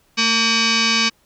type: tone with frequency modulation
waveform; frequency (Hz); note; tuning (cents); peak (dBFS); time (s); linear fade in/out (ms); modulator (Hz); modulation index
sine; 1145; D6; -44; -14; 0.17-1.1; 20; 685; 6.7
effects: pink hiss -59 dBFS RMS until 1.25 s